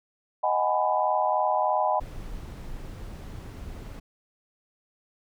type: chord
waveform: sine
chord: G# minor seventh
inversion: second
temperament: just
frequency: 623 / 747.5 / 830.6 / 996.7 Hz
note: D#5 / F#5 / G#5 / B5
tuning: +2 / +17 / 0 / +16 cents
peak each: -27 dBFS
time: 0.43-2 s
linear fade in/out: 10 ms
type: noise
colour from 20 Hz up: brown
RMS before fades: -38 dBFS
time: 2-4 s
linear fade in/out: 10 ms
effects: none